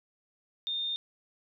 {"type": "tone", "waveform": "sine", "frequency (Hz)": 3638, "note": "A#7", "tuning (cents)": -43, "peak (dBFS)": -30, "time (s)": [0.67, 0.96], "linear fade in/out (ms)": 0, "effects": []}